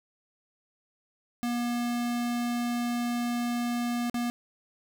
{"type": "tone with dropouts", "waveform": "square", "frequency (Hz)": 239.8, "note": "A#3", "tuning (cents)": 49, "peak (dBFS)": -28, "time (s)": [1.43, 4.3], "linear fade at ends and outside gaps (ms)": 0, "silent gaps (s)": [4.098, 4.143], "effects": []}